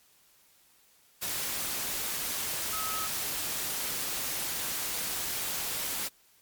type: tone in noise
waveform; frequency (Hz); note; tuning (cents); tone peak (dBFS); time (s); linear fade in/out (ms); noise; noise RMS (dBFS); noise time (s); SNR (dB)
sine; 1283; E6; -47; -35; 2.72-3.08; 20; white; -33; 1.21-6.09; -5
effects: white hiss -63 dBFS RMS until 6.41 s + MP3 96 kbps